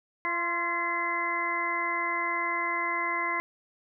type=harmonic tone with a mistuned harmonic; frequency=341.6 Hz; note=F4; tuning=38 cents flat; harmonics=1 / 2 / 3 / 4 / 5 / 6; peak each=-39 / -39 / -30 / -41 / -39 / -30 dBFS; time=0.25-3.4 s; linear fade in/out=0 ms; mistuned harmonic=3; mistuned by=+34 cents; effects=none